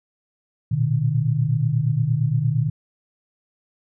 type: tone cluster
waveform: sine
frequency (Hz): 113.9 / 122.4 / 151.6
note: A#2 / B2 / D#3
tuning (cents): -40 / -15 / -45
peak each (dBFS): -25 / -21 / -21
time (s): 0.71-2.7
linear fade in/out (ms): 10
effects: none